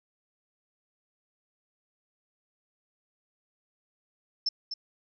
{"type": "tone with echo", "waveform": "sine", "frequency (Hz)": 5300, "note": "E8", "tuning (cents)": 9, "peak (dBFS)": -24, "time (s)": [4.46, 4.49], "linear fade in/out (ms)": 5, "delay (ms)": 250, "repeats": 1, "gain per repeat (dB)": -8, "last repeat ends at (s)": 4.74, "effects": []}